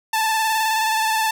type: tone with vibrato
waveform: sawtooth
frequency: 880 Hz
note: A5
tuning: in tune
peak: -14 dBFS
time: 0.13-1.31 s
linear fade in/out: 5 ms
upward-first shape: square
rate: 19 Hz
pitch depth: 25 cents each way
effects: none